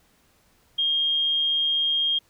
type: tone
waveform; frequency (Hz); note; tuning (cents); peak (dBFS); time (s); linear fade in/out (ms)
sine; 3228; G#7; -50; -20; 0.78-2.19; 10
effects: pink hiss -62 dBFS RMS until 2.29 s